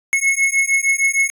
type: beating tone pair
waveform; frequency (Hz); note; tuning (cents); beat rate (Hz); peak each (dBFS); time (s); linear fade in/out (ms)
square; 2180 / 2186.5; C#7 / C#7; -29 / -24; 6.5; -18; 0.13-1.3; 0
effects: resampled to 32000 Hz